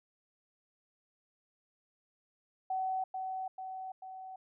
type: tone with echo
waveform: sine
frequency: 755 Hz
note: F#5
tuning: 35 cents sharp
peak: -31 dBFS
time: 2.7-3.04 s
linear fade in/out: 5 ms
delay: 440 ms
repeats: 3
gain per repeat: -4 dB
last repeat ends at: 4.36 s
effects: none